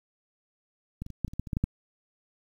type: clicks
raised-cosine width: 5 ms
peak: -22 / -29 / -28 / -15 / -28 / -28 / -17 / -27 / -17 / -15 / -12 dBFS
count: 11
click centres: 1.02 / 1.064 / 1.103 / 1.247 / 1.28 / 1.335 / 1.396 / 1.472 / 1.532 / 1.569 / 1.64 s
effects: 9-bit